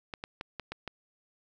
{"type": "clicks", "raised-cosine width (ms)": 0.3, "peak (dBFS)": -21, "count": 6, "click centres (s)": [0.138, 0.239, 0.411, 0.597, 0.72, 0.877], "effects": []}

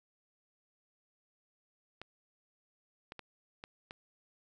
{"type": "clicks", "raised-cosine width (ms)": 0.3, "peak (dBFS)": -28, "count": 5, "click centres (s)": [2.016, 3.121, 3.193, 3.639, 3.909], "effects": []}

